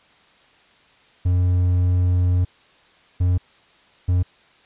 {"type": "tone bursts at uneven times", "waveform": "triangle", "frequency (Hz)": 89.8, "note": "F2", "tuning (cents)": 49, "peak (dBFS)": -13, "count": 3, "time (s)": [[1.25, 2.45], [3.2, 3.38], [4.08, 4.23]], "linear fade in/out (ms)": 10, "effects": ["white hiss -54 dBFS RMS until 4.65 s", "resampled to 8000 Hz"]}